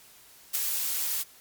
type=noise with ADSR envelope; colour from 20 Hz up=blue; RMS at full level=-24 dBFS; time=0.53-1.24 s; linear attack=24 ms; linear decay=4 ms; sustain=-5 dB; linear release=29 ms; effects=white hiss -54 dBFS RMS until 1.4 s + MP3 96 kbps